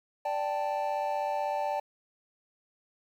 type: chord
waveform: triangle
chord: D suspended fourth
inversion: none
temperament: equal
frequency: 587.3 / 784 / 880 Hz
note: D5 / G5 / A5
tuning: 0 / 0 / 0 cents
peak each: -31 dBFS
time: 0.25-1.8 s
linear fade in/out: 5 ms
effects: 10-bit